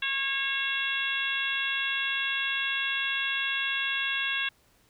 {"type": "harmonic tone with a mistuned harmonic", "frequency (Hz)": 545, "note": "C#5", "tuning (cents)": -29, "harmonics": [2, 3, 4, 5, 6, 7], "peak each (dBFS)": [-40, -31, -36, -31, -33, -41], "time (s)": [0.02, 4.49], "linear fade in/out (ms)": 5, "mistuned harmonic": 6, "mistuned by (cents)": 52, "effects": ["pink hiss -64 dBFS RMS until 4.89 s"]}